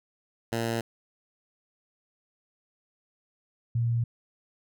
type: tone pair in turn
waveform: 10% pulse / sine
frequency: 115.2 / 117.35 Hz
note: A#2 / A#2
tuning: -20 / +12 cents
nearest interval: unison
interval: 32 cents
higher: second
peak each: -19 / -23 dBFS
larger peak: first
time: 0.52-0.81 / 3.75-4.04 s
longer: neither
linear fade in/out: 5 ms
effects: none